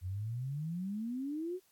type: exponential sweep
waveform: sine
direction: up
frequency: 87.1 to 380.2 Hz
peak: -35 dBFS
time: 0.01-1.6 s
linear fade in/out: 50 ms
effects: white hiss -70 dBFS RMS until 1.71 s + AAC 64 kbps